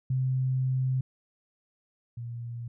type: tone pair in turn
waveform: sine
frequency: 130 / 118.21 Hz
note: C3 / A#2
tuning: -11 / +25 cents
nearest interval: major second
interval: 164 cents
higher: first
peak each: -24 / -34 dBFS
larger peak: first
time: 0.1-1.01 / 2.17-2.68 s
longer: first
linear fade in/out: 5 ms
effects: none